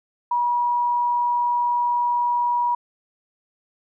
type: tone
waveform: sine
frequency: 964 Hz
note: B5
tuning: 42 cents flat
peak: -18 dBFS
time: 0.31-2.75 s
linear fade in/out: 5 ms
effects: none

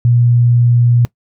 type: tone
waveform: sine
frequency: 120.2 Hz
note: B2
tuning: 46 cents flat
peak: -7 dBFS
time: 0.05-1.05 s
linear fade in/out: 0 ms
effects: noise-tail reverb RT60 0.1 s tail -21 dB re dry

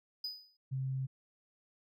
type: tone with exponential decay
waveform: triangle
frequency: 4978 Hz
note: D#8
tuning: in tune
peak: -33 dBFS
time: 0.24-0.57 s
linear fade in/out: 5 ms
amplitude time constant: 71 ms
type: tone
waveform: sine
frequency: 132.5 Hz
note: C3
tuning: 22 cents sharp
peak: -33 dBFS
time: 0.71-1.07 s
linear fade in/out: 20 ms
effects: none

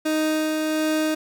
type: tone with tremolo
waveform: 30% pulse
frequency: 311.1 Hz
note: D#4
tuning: in tune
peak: -17 dBFS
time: 0.05-1.15 s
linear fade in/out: 10 ms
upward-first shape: sine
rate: 1.4 Hz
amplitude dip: 25%
effects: none

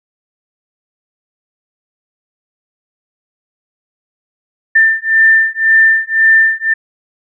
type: beating tone pair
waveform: sine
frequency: 1787 / 1788.9 Hz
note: A6 / A6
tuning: +26 / +28 cents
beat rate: 1.9 Hz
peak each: -10 dBFS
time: 4.75-6.74 s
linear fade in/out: 10 ms
effects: none

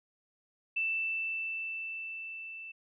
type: tone with level ramp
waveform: sine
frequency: 2657 Hz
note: E7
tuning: 13 cents sharp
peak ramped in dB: -28 to -42 dBFS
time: 0.76-2.72 s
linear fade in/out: 10 ms
effects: none

